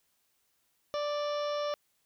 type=harmonic tone with a mistuned harmonic; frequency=587.3 Hz; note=D5; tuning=in tune; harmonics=1 / 2 / 3 / 4 / 5 / 6 / 7 / 8 / 9 / 10; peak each=-31 / -37 / -49 / -50 / -48 / -47 / -51 / -58 / -48 / -59 dBFS; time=0.94-1.74 s; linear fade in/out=0 ms; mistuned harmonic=9; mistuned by=+48 cents; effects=white hiss -74 dBFS RMS until 2.05 s